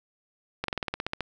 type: slowing click train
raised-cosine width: 0.3 ms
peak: -13 dBFS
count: 11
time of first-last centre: 0.64-1.207 s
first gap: 43 ms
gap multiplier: 1.06
effects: none